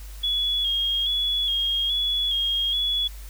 sine tone with vibrato, 3322 Hz, G#7, in tune, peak -21 dBFS, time 0.23-3.08 s, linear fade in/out 10 ms, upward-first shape square, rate 1.2 Hz, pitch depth 36 cents each way, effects added 50 Hz sine -36 dBFS peak until 3.29 s + white hiss -48 dBFS RMS until 3.29 s

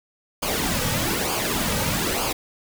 pink noise with flanger, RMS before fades -24 dBFS, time 0.42-2.33 s, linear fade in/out 10 ms, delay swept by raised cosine 0.52 to 2.92 ms, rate 1.1 Hz, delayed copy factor -0.65, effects none

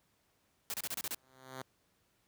white noise bursts, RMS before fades -38 dBFS, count 7, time 0.7-1.146 s, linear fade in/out 0 ms, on 38 ms, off 30 ms
5% pulse tone with exponential growth, 130.81 Hz, C3, in tune, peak -29 dBFS, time 1.11-1.62 s, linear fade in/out 5 ms, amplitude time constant 110 ms
effects pink hiss -74 dBFS RMS until 2.27 s + high-pass 60 Hz 12 dB/octave

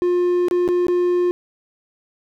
triangle tone with dropouts, 355 Hz, F4, 28 cents sharp, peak -13 dBFS, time 0.02-1.31 s, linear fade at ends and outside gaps 0 ms, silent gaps 0.484-0.511 / 0.678-0.688 / 0.868-0.883 s, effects none

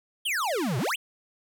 square exponential two-way sweep, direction down then up, 3408 to 113.4 to 3408 Hz, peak -26 dBFS, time 0.25-0.96 s, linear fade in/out 10 ms, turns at 0.78 s, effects none

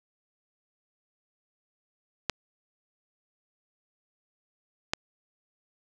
clicks, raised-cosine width 0.2 ms, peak -8 dBFS, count 2, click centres 2.297 / 4.935 s, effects none

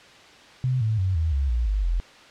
sine tone with pitch steps, 128.2 / 109.69 / 93.85 / 80.3 / 68.7 / 58.78 / 50.29 / 43.03 Hz, C3 / A2 / F#2 / E2 / C#2 / A#1 / G1 / F1, -35 / -5 / +25 / -45 / -15 / +15 / +45 / -25 cents, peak -20 dBFS, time 0.64-2 s, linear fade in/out 0 ms, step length 170 ms, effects white hiss -48 dBFS RMS until 2.3 s + low-pass 4000 Hz 12 dB/octave

